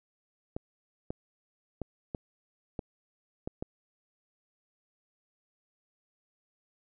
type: clicks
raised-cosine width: 2 ms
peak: -21 dBFS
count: 7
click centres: 0.565 / 1.105 / 1.817 / 2.148 / 2.792 / 3.475 / 3.625 s
effects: none